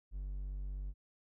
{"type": "tone", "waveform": "triangle", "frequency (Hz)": 48.13, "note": "G1", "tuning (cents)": -31, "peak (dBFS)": -36, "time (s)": [0.11, 0.94], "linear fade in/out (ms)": 50, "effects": []}